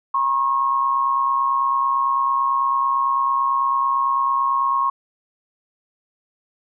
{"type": "tone pair together", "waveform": "sine", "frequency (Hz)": [957, 1086], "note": ["A#5", "C#6"], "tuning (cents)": [45, -36], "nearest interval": "major second", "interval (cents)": 219, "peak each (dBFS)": [-25, -17], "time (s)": [0.14, 4.9], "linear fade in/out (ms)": 5, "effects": []}